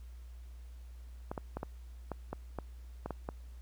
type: clicks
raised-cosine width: 1 ms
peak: -23 dBFS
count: 10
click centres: 1.315 / 1.378 / 1.57 / 1.631 / 2.117 / 2.33 / 2.587 / 3.06 / 3.107 / 3.289 s
effects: added 60 Hz sine -46 dBFS peak until 3.61 s + pink hiss -67 dBFS RMS until 3.61 s